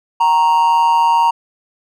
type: tone with amplitude modulation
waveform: triangle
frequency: 932.3 Hz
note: A#5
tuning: in tune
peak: -5 dBFS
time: 0.2-1.31 s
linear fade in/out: 10 ms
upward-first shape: sine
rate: 162 Hz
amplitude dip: 60%
effects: none